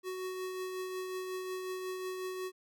square tone with tremolo, 371.5 Hz, F#4, 7 cents sharp, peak -36 dBFS, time 0.03-2.52 s, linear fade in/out 50 ms, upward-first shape triangle, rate 5.5 Hz, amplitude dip 35%, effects none

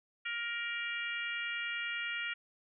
harmonic tone, 470 Hz, A#4, 14 cents sharp, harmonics 3 / 4 / 5 / 6 / 7, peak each -40 / -40 / -40 / -42 / -49 dBFS, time 0.25-2.34 s, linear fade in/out 10 ms, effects none

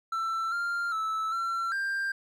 triangle tone with pitch steps, 1336 / 1394 / 1310 / 1355 / 1588 Hz, E6 / F6 / E6 / E6 / G6, +23 / -4 / -11 / +47 / +22 cents, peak -26 dBFS, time 0.12-2.12 s, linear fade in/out 5 ms, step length 400 ms, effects none

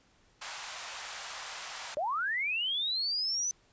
pink high-pass noise, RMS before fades -41 dBFS, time 0.41-1.95 s, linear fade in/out 10 ms, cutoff 760 Hz, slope 24 dB/octave
sine linear sweep, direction up, 554.4 to 6090 Hz, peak -29 dBFS, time 1.97-3.51 s, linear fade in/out 0 ms
effects pink hiss -66 dBFS RMS until 3.72 s + resampled to 16000 Hz

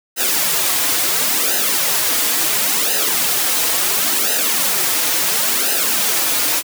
white noise with flanger, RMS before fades -17 dBFS, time 0.16-6.63 s, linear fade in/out 50 ms, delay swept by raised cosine 0.88 to 5.28 ms, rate 0.72 Hz, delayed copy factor -0.7, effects high-pass 200 Hz 12 dB/octave

